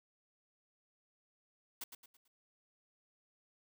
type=noise with echo; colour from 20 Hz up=white; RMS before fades=-43 dBFS; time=1.81-1.84 s; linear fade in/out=5 ms; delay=110 ms; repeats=4; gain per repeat=-8 dB; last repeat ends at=2.28 s; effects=none